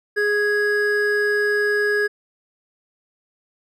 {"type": "tone pair together", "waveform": "triangle", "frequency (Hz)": [415.3, 1661.2], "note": ["G#4", "G#6"], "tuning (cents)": [0, 0], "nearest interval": "2 octaves", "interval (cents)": 2400, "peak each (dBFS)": -18, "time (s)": [0.16, 2.08], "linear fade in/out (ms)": 20, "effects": []}